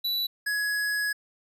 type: tone pair in turn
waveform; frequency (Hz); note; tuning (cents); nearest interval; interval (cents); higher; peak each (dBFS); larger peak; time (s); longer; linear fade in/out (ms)
square; 3951 / 1678.1; B7 / G#6; 0 / +18; octave + minor third; 1482; first; -26; neither; 0.04-0.27 / 0.46-1.13; second; 10
effects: resampled to 32000 Hz